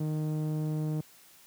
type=tone with low-pass filter; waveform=sawtooth; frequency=154.1 Hz; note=D#3; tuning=16 cents flat; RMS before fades=-31 dBFS; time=0-1.01 s; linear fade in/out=5 ms; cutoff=440 Hz; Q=0.53; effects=white hiss -57 dBFS RMS until 1.46 s + high-pass 80 Hz 12 dB/octave